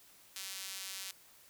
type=tone with high-pass filter; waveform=sawtooth; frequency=192 Hz; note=G3; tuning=36 cents flat; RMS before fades=-44 dBFS; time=0.36-1.11 s; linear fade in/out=0 ms; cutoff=3700 Hz; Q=0.73; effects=white hiss -61 dBFS RMS until 1.49 s